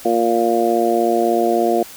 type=harmonic tone; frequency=116.54 Hz; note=A#2; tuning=in tune; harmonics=2 / 3 / 4 / 5 / 6; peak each=-23 / -18 / -21 / -23 / -18 dBFS; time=0.05-1.83 s; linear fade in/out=5 ms; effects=white hiss -38 dBFS RMS until 1.96 s